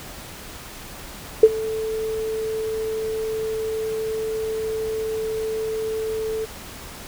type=tone with ADSR envelope; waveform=sine; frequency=440 Hz; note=A4; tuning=in tune; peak=-3 dBFS; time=1.43-6.46 s; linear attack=5 ms; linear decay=44 ms; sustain=-20 dB; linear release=20 ms; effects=pink hiss -38 dBFS RMS until 7.07 s